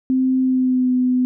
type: tone with pitch glide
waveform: sine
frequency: 259.6 to 252.2 Hz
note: C4 to B3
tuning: -13 to +36 cents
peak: -14 dBFS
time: 0.1-1.25 s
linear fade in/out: 0 ms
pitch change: -51 cents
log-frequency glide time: 0.41-0.93 s
effects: none